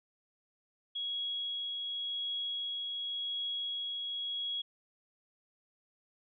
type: tone with tremolo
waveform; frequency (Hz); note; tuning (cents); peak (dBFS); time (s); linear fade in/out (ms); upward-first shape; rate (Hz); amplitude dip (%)
sine; 3322; G#7; 0; -33; 0.95-4.62; 10; triangle; 0.9; 25
effects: none